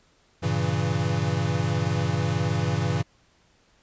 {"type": "chord", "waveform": "square", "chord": "G diminished seventh", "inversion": "none", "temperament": "equal", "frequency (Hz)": [98, 116.54, 138.59, 164.81], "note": ["G2", "Bb2", "Db3", "Fb3"], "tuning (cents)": [0, 0, 0, 0], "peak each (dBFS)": -29, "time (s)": [0.42, 3.03], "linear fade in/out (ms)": 20, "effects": ["pink hiss -62 dBFS RMS until 3.82 s", "resampled to 16000 Hz"]}